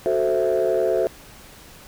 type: chord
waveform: sine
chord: F# half-diminished seventh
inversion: none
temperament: equal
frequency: 370 / 440 / 523.3 / 659.3 Hz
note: F#4 / A4 / C5 / E5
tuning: 0 / 0 / 0 / 0 cents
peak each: -22 dBFS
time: 0.06-1.07 s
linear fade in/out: 0 ms
effects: tanh soft clip ceiling -12 dBFS + pink hiss -45 dBFS RMS until 1.87 s